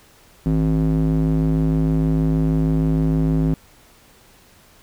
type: tone with band-pass filter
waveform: square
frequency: 53.2 Hz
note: G#1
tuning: 42 cents sharp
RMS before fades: -18 dBFS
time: 0.46-3.54 s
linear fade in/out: 0 ms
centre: 210 Hz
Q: 3
effects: pink hiss -51 dBFS RMS until 4.82 s